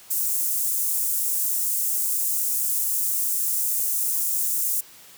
white high-pass noise, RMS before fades -24 dBFS, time 0.1-4.81 s, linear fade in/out 10 ms, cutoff 7400 Hz, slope 24 dB/octave, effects white hiss -48 dBFS RMS until 5.17 s + high-pass 60 Hz 12 dB/octave

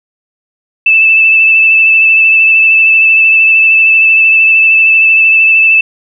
sine tone with vibrato, 2637 Hz, E7, in tune, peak -3 dBFS, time 0.86-5.81 s, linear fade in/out 5 ms, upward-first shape sine, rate 13 Hz, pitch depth 17 cents each way, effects none

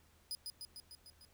sawtooth tone with echo, 4978 Hz, D#8, in tune, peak -36 dBFS, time 0.31-0.35 s, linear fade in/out 0 ms, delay 150 ms, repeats 6, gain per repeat -3 dB, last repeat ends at 1.25 s, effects added 79 Hz sine -69 dBFS peak until 1.33 s + pink hiss -69 dBFS RMS until 1.33 s

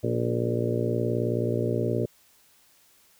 harmonic tone with a mistuned harmonic, 58.9 Hz, A#1, 19 cents sharp, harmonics 2 / 3 / 4 / 5 / 6 / 7 / 8 / 9 / 10, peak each -28 / -38 / -32 / -37 / -31 / -31 / -32 / -41 / -34 dBFS, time 0.03-2.06 s, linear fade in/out 10 ms, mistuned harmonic 5, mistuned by -31 cents, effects white hiss -60 dBFS RMS until 3.19 s

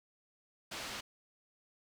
white low-pass noise, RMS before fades -43 dBFS, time 0.71-1.01 s, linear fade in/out 10 ms, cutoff 4500 Hz, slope 12 dB/octave, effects none

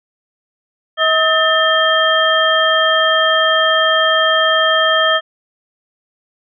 harmonic tone with a mistuned harmonic, 639 Hz, D#5, 46 cents sharp, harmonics 1 / 2 / 3 / 5, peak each -16 / -16 / -16 / -16 dBFS, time 0.97-5.21 s, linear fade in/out 50 ms, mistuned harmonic 3, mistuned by -120 cents, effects none

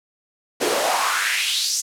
pink noise with high-pass filter sweep, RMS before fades -21 dBFS, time 0.6-1.82 s, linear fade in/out 20 ms, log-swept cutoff 340 to 6700 Hz, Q 3.5, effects low-pass 11000 Hz 12 dB/octave

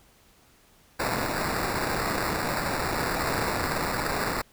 white noise with sample-and-hold, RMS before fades -28 dBFS, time 0.99-4.42 s, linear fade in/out 10 ms, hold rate 3150 Hz, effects pink hiss -59 dBFS RMS until 4.52 s

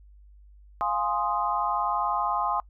sine chord, F minor seventh, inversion none, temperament equal, 698.5 / 830.6 / 1046.5 / 1244.5 Hz, F5 / Ab5 / C6 / Eb6, 0 / 0 / 0 / 0 cents, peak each -32 / -29 / -28 / -30 dBFS, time 0.81-2.6 s, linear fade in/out 0 ms, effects noise-tail reverb RT60 0.1 s tail -24 dB re dry + added 50 Hz sine -49 dBFS peak until 2.69 s

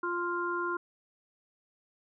harmonic tone, 349.2 Hz, F4, in tune, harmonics 1 / 3 / 4, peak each -34 / -34 / -34 dBFS, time 0.03-0.77 s, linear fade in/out 5 ms, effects none

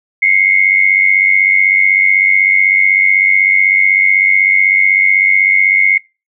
sine tone pair together, 2093 / 2189 Hz, C7 / C#7, 0 / -22 cents, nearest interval minor second, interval 78 cents, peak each -10 dBFS, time 0.22-5.98 s, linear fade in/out 5 ms, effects noise-tail reverb RT60 0.3 s tail -26 dB re dry

